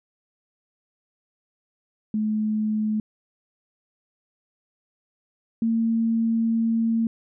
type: tone pair in turn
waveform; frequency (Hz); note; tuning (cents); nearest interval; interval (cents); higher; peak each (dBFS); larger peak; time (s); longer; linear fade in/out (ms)
sine; 214.9 / 227.3; A3 / A#3; -41 / -43; minor second; 98; second; -21 / -19; second; 2.14-3 / 5.62-7.07; second; 2
effects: none